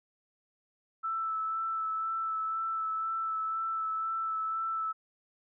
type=tone with vibrato; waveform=sine; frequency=1318.5 Hz; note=E6; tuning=in tune; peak=-30 dBFS; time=1.03-4.93 s; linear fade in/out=20 ms; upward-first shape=sine; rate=2 Hz; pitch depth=15 cents each way; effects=none